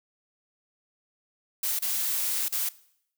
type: noise with dropouts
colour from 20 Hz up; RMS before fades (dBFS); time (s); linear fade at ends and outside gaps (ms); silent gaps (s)
blue; -28; 1.63-2.69; 5; 1.79-1.821 / 2.484-2.523
effects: noise-tail reverb RT60 0.7 s tail -20 dB re dry